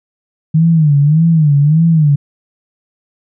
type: tone with vibrato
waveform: sine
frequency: 153.9 Hz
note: D#3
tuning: 19 cents flat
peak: -6 dBFS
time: 0.54-2.16 s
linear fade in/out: 10 ms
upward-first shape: sine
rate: 1.7 Hz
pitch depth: 140 cents each way
effects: none